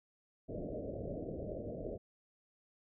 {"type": "low-pass noise", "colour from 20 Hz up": "white", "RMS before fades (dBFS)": -42, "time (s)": [0.48, 1.98], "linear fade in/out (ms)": 20, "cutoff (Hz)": 650, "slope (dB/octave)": 96, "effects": []}